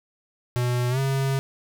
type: tone with pitch glide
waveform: square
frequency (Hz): 122.9 to 135.58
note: B2 to C#3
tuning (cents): -8 to -38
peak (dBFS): -22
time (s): 0.56-1.39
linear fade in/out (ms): 0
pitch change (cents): +170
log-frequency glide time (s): 0.9-0.99
effects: none